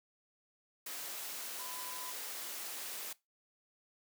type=tone in noise; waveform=sine; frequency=1003 Hz; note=B5; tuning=26 cents sharp; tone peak=-49 dBFS; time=1.59-2.12 s; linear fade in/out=5 ms; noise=white; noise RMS=-43 dBFS; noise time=0.86-3.13 s; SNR=-9 dB; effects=noise-tail reverb RT60 0.2 s tail -20 dB re dry + high-pass 300 Hz 12 dB/octave